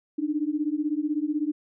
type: beating tone pair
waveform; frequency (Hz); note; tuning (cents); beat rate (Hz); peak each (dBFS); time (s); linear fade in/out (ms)
sine; 292.8 / 308.8; D4 / D#4; -5 / -13; 16; -27; 0.18-1.52; 10
effects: none